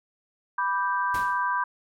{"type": "chord", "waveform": "sine", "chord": "G major", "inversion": "first", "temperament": "equal", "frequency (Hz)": [987.8, 1174.7, 1568], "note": ["B5", "D6", "G6"], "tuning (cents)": [0, 0, 0], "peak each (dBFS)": [-25, -30, -28], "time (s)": [0.58, 1.64], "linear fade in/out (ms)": 5}
{"type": "noise with exponential decay", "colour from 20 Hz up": "pink", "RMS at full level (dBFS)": -35, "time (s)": [1.14, 1.49], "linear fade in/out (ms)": 5, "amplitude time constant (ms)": 74}
{"effects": ["MP3 64 kbps"]}